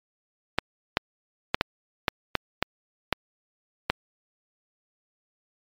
clicks, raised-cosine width 0.3 ms, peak -4 dBFS, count 9, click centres 0.586 / 0.971 / 1.545 / 1.611 / 2.082 / 2.353 / 2.626 / 3.127 / 3.9 s, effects MP3 96 kbps

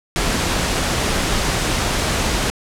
pink noise, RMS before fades -19 dBFS, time 0.16-2.5 s, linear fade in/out 0 ms, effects low-pass 9000 Hz 12 dB/octave

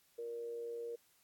sine tone with amplitude modulation, 469 Hz, A#4, 11 cents sharp, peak -38 dBFS, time 0.18-0.96 s, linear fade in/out 10 ms, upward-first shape sine, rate 120 Hz, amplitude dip 45%, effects white hiss -71 dBFS RMS until 1.23 s + AAC 64 kbps

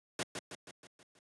pink noise with echo, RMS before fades -35 dBFS, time 0.19-0.23 s, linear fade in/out 2 ms, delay 160 ms, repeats 6, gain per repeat -5 dB, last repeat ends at 1.19 s, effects high-pass 150 Hz 12 dB/octave + resampled to 22050 Hz

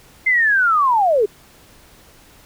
sine linear sweep, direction down, 2101 to 387.1 Hz, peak -12 dBFS, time 0.26-1.26 s, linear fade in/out 10 ms, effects pink hiss -48 dBFS RMS until 2.45 s

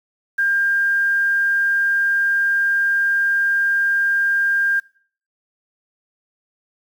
sine tone with quantisation, 1600 Hz, G6, 35 cents sharp, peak -15 dBFS, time 0.38-4.8 s, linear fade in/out 10 ms, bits 7, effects noise-tail reverb RT60 0.5 s tail -21 dB re dry

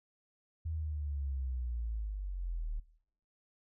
sine linear sweep, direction down, 81.4 to 36.71 Hz, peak -34 dBFS, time 0.65-2.8 s, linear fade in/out 10 ms, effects noise-tail reverb RT60 0.7 s tail -18 dB re dry

